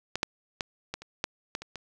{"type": "clicks", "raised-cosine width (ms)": 0.2, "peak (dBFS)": [-12, -8, -12, -16, -27, -10, -14, -23, -21], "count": 9, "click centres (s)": [0.156, 0.231, 0.608, 0.94, 1.02, 1.241, 1.551, 1.62, 1.757], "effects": []}